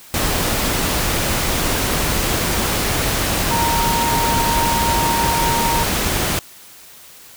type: tone in noise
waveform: sine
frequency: 929 Hz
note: A#5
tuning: 6 cents flat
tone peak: -18 dBFS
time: 3.51-5.83 s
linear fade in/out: 0 ms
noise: pink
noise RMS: -19 dBFS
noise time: 0.14-6.39 s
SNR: -2 dB
effects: white hiss -42 dBFS RMS until 7.36 s